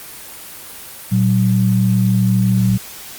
sine tone pair together, 116.54 / 188.73 Hz, A#2 / F#3, 0 / +35 cents, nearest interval minor sixth, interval 835 cents, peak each -14 dBFS, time 1.11-2.78 s, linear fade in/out 20 ms, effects white hiss -34 dBFS RMS until 3.18 s + Opus 24 kbps

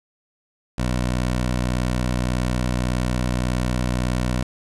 15% pulse tone, 61.74 Hz, B1, in tune, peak -14 dBFS, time 0.78-4.43 s, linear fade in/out 5 ms, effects resampled to 24000 Hz + 7-bit

